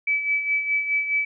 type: tone with tremolo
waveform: sine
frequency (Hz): 2299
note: D7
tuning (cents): -37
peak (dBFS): -18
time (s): 0.07-1.25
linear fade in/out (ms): 5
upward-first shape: sine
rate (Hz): 4.8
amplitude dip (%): 60
effects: none